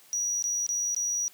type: tone with dropouts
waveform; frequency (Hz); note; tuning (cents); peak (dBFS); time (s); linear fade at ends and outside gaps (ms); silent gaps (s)
triangle; 5800; F#8; -35; -25; 0.13-1.28; 0; 0.424-0.44 / 0.665-0.69 / 0.947-0.964
effects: white hiss -56 dBFS RMS until 1.33 s + high-pass 150 Hz 12 dB/octave